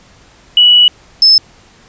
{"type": "tone pair in turn", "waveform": "sine", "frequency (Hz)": [2940, 5238], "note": ["F#7", "E8"], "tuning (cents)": [-12, -12], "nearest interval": "minor seventh", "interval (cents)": 1000, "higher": "second", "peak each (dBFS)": -3, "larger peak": "neither", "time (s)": [[0.57, 0.88], [1.22, 1.38]], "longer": "first", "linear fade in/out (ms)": 2, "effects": ["pink hiss -44 dBFS RMS until 1.88 s", "resampled to 16000 Hz"]}